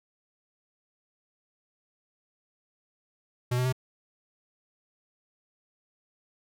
square tone with pitch steps, 123.47 / 126.21 / 129.01 Hz, B2 / B2 / C3, 0 / +38 / -24 cents, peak -25 dBFS, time 3.51-3.726 s, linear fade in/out 10 ms, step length 72 ms, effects none

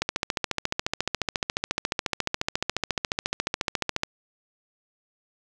click train, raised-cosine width 0.2 ms, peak -7 dBFS, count 58, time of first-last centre 0.02-4.034 s, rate 14.2 Hz, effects none

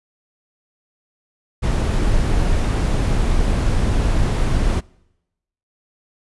brown noise, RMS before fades -17 dBFS, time 1.62-4.81 s, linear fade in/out 20 ms, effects noise-tail reverb RT60 0.9 s tail -25 dB re dry + resampled to 24000 Hz

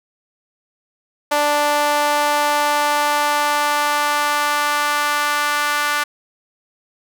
sawtooth tone with high-pass filter sweep, 293.7 Hz, D4, in tune, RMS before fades -18 dBFS, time 1.31-6.04 s, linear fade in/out 10 ms, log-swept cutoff 720 to 1300 Hz, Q 2.1, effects none

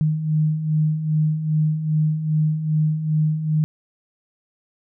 sine beating tone pair, 152.7 / 155.2 Hz, D#3 / D#3, -32 / -4 cents, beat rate 2.5 Hz, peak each -25 / -18 dBFS, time 0.01-3.64 s, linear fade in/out 0 ms, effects none

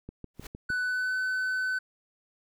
click train, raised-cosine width 3 ms, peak -27 dBFS, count 5, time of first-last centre 0.09-0.703 s, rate 6.53 Hz
pink noise with exponential growth, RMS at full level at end -38 dBFS, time 0.34-0.47 s, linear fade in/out 5 ms, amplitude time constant 28 ms
triangle tone with pitch glide, 1492 to 1512.8 Hz, F#6 to F#6, +14 to +38 cents, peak -25 dBFS, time 0.69-1.79 s, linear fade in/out 10 ms, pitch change +24 cents, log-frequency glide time 0.82-1.16 s
effects none

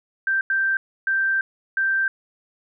sine tone bursts at uneven times, 1568 Hz, G6, in tune, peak -18 dBFS, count 4, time 0.27-0.41 / 0.5-0.77 / 1.07-1.41 / 1.77-2.08 s, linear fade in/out 2 ms, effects none

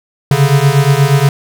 square beating tone pair, 136 / 144.4 Hz, C#3 / D3, -33 / -29 cents, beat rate 8.4 Hz, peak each -11 dBFS, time 0.31-1.29 s, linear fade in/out 2 ms, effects none

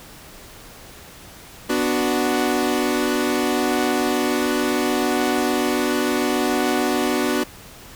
sawtooth chord, B minor, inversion none, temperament equal, 246.9 / 293.7 / 370 Hz, B3 / D4 / F#4, 0 / 0 / 0 cents, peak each -19 / -19 / -19 dBFS, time 1.69-7.44 s, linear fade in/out 10 ms, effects pink hiss -42 dBFS RMS until 7.95 s

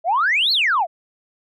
sine exponential two-way sweep, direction up then down, 622.3 to 4466 to 622.3 Hz, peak -14 dBFS, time 0.04-0.87 s, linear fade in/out 50 ms, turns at 0.52 s, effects tanh soft clip ceiling -10 dBFS

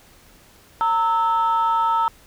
sine tone pair together, 915 / 1307.5 Hz, A#5 / E6, -32 / -15 cents, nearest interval tritone, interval 617 cents, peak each -17 / -19 dBFS, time 0.81-2.08 s, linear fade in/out 0 ms, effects tanh soft clip ceiling -12 dBFS + pink hiss -51 dBFS RMS until 2.26 s

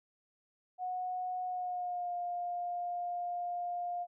sine tone with pitch glide, 732 to 705.4 Hz, F#5 to F5, -19 to +17 cents, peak -34 dBFS, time 0.78-4.07 s, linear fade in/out 50 ms, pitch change -64 cents, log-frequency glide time 1.45-2.14 s, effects none

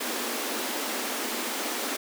pink high-pass noise, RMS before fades -31 dBFS, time 0-1.97 s, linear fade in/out 10 ms, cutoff 220 Hz, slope 96 dB/octave, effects none

